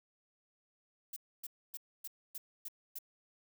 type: noise bursts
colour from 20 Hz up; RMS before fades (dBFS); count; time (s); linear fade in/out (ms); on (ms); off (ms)
violet; -43; 7; 1.13-2.988; 5; 34; 270
effects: none